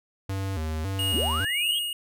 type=tone with vibrato; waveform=square; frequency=87.31 Hz; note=F2; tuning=in tune; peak=-28 dBFS; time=0.29-1.45 s; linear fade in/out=5 ms; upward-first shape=square; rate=1.8 Hz; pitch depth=180 cents each way
type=tone with tremolo; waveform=square; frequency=2866 Hz; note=F7; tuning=44 cents sharp; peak=-25 dBFS; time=0.99-1.93 s; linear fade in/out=2 ms; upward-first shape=sine; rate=1.8 Hz; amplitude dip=45%
type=linear sweep; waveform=sine; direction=up; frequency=174.61 to 3300 Hz; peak=-27 dBFS; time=1.14-1.79 s; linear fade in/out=5 ms
effects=none